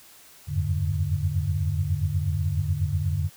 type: tone cluster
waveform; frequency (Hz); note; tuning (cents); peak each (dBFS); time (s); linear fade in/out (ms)
sine; 83.9 / 91.5 / 100.4 / 145.1; E2 / F#2 / G2 / D3; +31 / -19 / +42 / -21; -28; 0.47-3.3; 50
effects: white hiss -51 dBFS RMS until 3.36 s